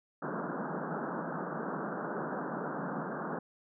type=band-pass noise; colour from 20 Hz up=pink; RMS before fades=-37 dBFS; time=0.22-3.39 s; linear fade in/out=5 ms; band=150 to 1600 Hz; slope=96 dB/octave; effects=none

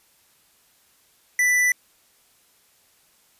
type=tone with hard clipping; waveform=sine; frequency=1982 Hz; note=B6; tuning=6 cents sharp; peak=-18 dBFS; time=1.39-1.72 s; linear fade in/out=2 ms; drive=14 dB; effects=white hiss -60 dBFS RMS until 3.39 s + resampled to 32000 Hz

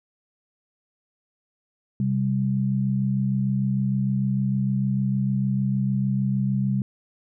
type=tone pair together; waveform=sine; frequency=130.81 / 197.41 Hz; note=C3 / G3; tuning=0 / +12 cents; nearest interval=perfect fifth; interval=712 cents; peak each=-23 dBFS; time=2-6.82 s; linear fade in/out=2 ms; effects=none

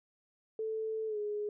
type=tone with pitch glide; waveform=sine; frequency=440 to 417.2 Hz; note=A4 to G#4; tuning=0 to +8 cents; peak=-33 dBFS; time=0.59-1.49 s; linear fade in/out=2 ms; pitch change=-92 cents; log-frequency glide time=1.07-1.18 s; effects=none

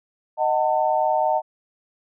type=chord; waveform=sine; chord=D# diminished; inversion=none; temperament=just; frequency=622.3 / 746.7 / 896 Hz; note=D#5 / F#5 / A5; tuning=0 / +16 / +31 cents; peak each=-22 dBFS; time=0.37-1.42 s; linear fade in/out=50 ms; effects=none

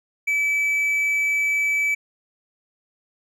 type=tone; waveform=triangle; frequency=2302 Hz; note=D7; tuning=35 cents flat; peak=-17 dBFS; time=0.27-1.95 s; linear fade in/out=10 ms; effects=none

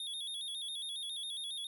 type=tone with vibrato; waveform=square; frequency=3520 Hz; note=A7; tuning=in tune; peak=-39 dBFS; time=0-1.67 s; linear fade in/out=2 ms; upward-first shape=square; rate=7.3 Hz; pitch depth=74 cents each way; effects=none

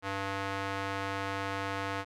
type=tone with band-pass filter; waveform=square; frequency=98 Hz; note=G2; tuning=in tune; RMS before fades=-35 dBFS; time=0.02-2.05 s; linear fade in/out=50 ms; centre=1400 Hz; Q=0.79; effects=none

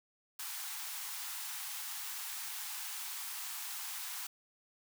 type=high-pass noise; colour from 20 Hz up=white; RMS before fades=-42 dBFS; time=0.39-4.27 s; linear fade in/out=5 ms; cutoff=750 Hz; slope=96 dB/octave; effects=none

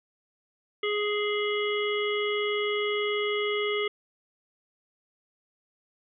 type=harmonic tone; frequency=416.8 Hz; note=G#4; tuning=6 cents sharp; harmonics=1 / 3 / 5 / 7 / 8; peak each=-27 / -35 / -32 / -36 / -37 dBFS; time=0.83-3.88 s; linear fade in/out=5 ms; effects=none

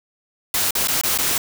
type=noise with dropouts; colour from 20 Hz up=white; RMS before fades=-20 dBFS; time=0.54-1.38 s; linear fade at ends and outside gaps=2 ms; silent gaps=0.708-0.752 / 0.873-0.883 / 1.013-1.035 / 1.177-1.186 s; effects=none

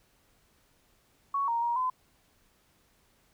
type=tone with pitch steps; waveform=sine; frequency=1114 / 932 / 945 / 1019 Hz; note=C#6 / A#5 / A#5 / C6; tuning=+8 / -1 / +23 / -46 cents; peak=-26 dBFS; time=1.34-1.9 s; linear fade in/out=5 ms; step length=140 ms; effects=pink hiss -67 dBFS RMS until 3.33 s

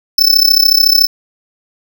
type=tone with amplitude modulation; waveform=square; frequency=5274 Hz; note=E8; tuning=in tune; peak=-3 dBFS; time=0.18-1.07 s; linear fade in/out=5 ms; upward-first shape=sine; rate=33.8 Hz; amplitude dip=90%; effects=none

